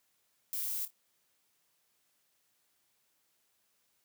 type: noise with echo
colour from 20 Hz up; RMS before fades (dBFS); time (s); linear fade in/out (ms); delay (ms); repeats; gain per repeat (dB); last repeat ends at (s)
violet; -36; 0.53-0.85; 0; 27; 2; -12; 0.904
effects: white hiss -75 dBFS RMS until 4.04 s + high-pass 80 Hz 12 dB/octave